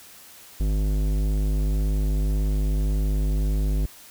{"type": "tone with tanh clipping", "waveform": "sine", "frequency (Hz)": 50.9, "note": "G#1", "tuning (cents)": -34, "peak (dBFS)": -22, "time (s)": [0.6, 3.86], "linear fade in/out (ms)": 5, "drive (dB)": 16, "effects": ["white hiss -47 dBFS RMS until 4.1 s"]}